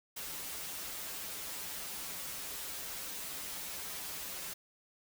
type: noise with comb filter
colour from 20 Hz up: white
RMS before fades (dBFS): -42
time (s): 0.16-4.54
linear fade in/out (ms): 10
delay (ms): 8.5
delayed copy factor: -1
effects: none